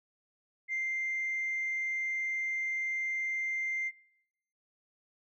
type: tone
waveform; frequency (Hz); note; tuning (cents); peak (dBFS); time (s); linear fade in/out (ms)
sine; 2093; C7; 0; -29; 0.68-3.92; 50
effects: noise-tail reverb RT60 0.8 s tail -24 dB re dry + tanh soft clip ceiling -27 dBFS